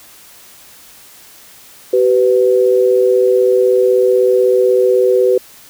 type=tone pair together; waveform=sine; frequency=382.1 / 498.2 Hz; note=G4 / B4; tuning=-44 / +15 cents; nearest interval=perfect fourth; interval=459 cents; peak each=-11 dBFS; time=1.93-5.38 s; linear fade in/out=5 ms; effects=white hiss -41 dBFS RMS until 5.69 s